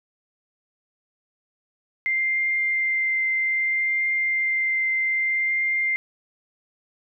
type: tone with vibrato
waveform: sine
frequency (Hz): 2093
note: C7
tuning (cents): 0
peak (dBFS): -20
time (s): 2.06-5.96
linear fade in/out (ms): 0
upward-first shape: triangle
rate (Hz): 0.61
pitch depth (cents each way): 10
effects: none